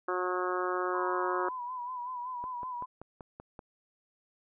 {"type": "harmonic tone", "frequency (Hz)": 181.6, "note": "F#3", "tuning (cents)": -32, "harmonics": [2, 3, 4, 5, 6, 7, 8, 9], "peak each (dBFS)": [-33, -38, -40, -42, -36, -36, -41, -44], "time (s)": [0.08, 1.49], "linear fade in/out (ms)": 5}
{"type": "tone with vibrato", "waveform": "sine", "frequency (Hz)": 992, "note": "B5", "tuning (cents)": 7, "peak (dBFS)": -35, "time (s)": [0.93, 2.86], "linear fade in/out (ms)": 20, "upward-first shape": "sine", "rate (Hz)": 5.3, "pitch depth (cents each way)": 56}
{"type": "click train", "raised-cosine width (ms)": 1, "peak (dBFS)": -30, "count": 7, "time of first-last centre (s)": [2.44, 3.592], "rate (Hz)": 5.21}
{"effects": []}